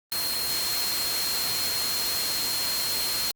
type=tone in noise; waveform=sine; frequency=4223 Hz; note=C8; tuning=15 cents sharp; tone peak=-28 dBFS; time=0.12-3.31 s; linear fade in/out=0 ms; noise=white; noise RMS=-29 dBFS; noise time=0.12-3.31 s; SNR=-2 dB; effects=Opus 32 kbps